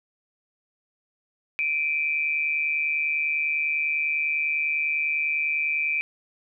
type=tone pair together; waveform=sine; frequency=2350 / 2500 Hz; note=D7 / D#7; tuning=+1 / +8 cents; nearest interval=minor second; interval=107 cents; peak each=-24 / -27 dBFS; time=1.59-6.01 s; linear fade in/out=0 ms; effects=none